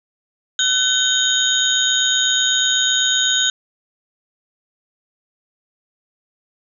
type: tone cluster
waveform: sine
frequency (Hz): 1510 / 3127 / 3647 / 3775 / 6710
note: F#6 / G7 / A#7 / A#7 / G#8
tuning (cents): +35 / -5 / -39 / +21 / +17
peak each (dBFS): -21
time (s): 0.59-3.5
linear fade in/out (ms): 2
effects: none